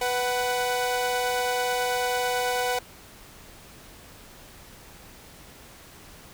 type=tone pair together; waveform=sawtooth; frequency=494.3 / 746 Hz; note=B4 / F#5; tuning=+1 / +14 cents; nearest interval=perfect fifth; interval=713 cents; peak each=-23 dBFS; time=0.01-2.79 s; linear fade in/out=5 ms; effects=pink hiss -48 dBFS RMS until 6.33 s